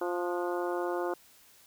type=harmonic tone with a mistuned harmonic; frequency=175.8 Hz; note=F3; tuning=12 cents sharp; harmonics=2 / 3 / 4 / 5 / 6 / 7 / 8; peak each=-32 / -36 / -38 / -40 / -42 / -43 / -44 dBFS; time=0.01-1.14 s; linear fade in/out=5 ms; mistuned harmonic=8; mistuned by=+53 cents; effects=white hiss -59 dBFS RMS until 1.66 s